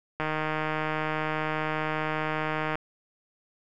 click train, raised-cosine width 0.5 ms, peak -14 dBFS, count 397, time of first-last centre 0.2-2.755 s, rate 155 Hz, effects none

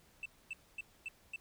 sine tone bursts, 2658 Hz, E7, 14 cents sharp, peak -36 dBFS, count 5, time 0.23-1.36 s, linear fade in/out 2 ms, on 26 ms, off 250 ms, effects tanh soft clip ceiling -38 dBFS + pink hiss -66 dBFS RMS until 1.4 s

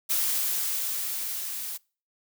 blue noise with level ramp, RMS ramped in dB -25 to -35 dBFS, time 0.09-1.78 s, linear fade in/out 20 ms, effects noise-tail reverb RT60 0.4 s tail -26 dB re dry

